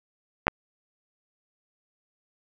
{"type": "clicks", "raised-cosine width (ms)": 0.5, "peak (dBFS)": -5, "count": 2, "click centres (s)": [0.469, 0.481], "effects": []}